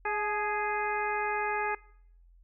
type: harmonic tone with a mistuned harmonic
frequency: 415.3 Hz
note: G#4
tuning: in tune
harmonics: 1 / 2 / 3 / 4 / 5 / 6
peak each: -35 / -32 / -37 / -35 / -39 / -40 dBFS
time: 0.05-1.75 s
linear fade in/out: 5 ms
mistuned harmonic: 2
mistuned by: +39 cents
effects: noise-tail reverb RT60 0.7 s tail -23 dB re dry + added 43 Hz sine -55 dBFS peak until 2.43 s